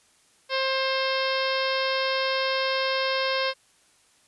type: harmonic tone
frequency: 530 Hz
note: C5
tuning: 22 cents sharp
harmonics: 1 / 2 / 3 / 4 / 5 / 6 / 7 / 8 / 9 / 10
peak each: -27 / -30 / -32 / -33 / -34 / -35 / -35 / -36 / -37 / -37 dBFS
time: 0.49-3.54 s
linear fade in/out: 50 ms
effects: white hiss -61 dBFS RMS until 4.27 s + resampled to 24000 Hz